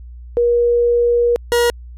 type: tone pair in turn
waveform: sine / 40% pulse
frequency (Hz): 477.1 / 477.1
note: A#4 / A#4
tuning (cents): +40 / +40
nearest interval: unison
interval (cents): 0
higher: neither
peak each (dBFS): -11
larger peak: neither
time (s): 0.37-1.36 / 1.52-1.7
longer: first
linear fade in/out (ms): 0
effects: added 60 Hz sine -32 dBFS peak until 1.97 s + resampled to 32000 Hz